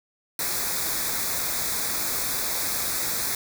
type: band-stop noise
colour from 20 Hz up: white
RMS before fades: -27 dBFS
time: 0.39-3.35 s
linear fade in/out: 2 ms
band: 2500 to 3500 Hz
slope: 96 dB/octave
effects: none